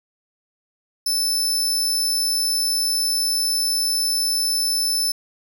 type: tone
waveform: sawtooth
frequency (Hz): 5274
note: E8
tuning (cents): 0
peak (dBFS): -16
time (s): 1.06-5.12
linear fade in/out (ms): 5
effects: 9-bit